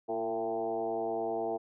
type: tone with frequency modulation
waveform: sine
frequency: 563 Hz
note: C#5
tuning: 27 cents sharp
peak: -30 dBFS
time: 0.08-1.58 s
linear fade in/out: 20 ms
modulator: 110 Hz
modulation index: 2.2
effects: none